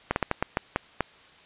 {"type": "slowing click train", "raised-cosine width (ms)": 0.5, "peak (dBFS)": -8, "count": 8, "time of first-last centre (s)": [0.11, 1.007], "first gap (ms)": 51, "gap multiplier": 1.3, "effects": ["white hiss -53 dBFS RMS until 1.45 s", "resampled to 8000 Hz"]}